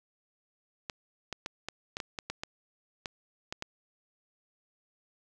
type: clicks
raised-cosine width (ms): 0.2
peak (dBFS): -18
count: 12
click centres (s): 0.898 / 1.327 / 1.461 / 1.686 / 1.969 / 2.002 / 2.188 / 2.3 / 2.435 / 3.058 / 3.525 / 3.624
effects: none